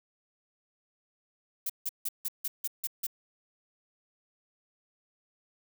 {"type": "noise bursts", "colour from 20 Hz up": "violet", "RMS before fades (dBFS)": -32, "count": 8, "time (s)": [1.66, 3.068], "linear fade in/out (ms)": 5, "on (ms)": 36, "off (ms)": 160, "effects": []}